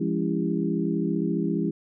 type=tone cluster; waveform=sine; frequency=170.6 / 205.7 / 277.1 / 331.1 / 399.1 Hz; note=F3 / G#3 / C#4 / E4 / G4; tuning=-40 / -16 / -1 / +8 / +31 cents; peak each=-28 / -28 / -30 / -29 / -33 dBFS; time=0-1.71 s; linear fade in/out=10 ms; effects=none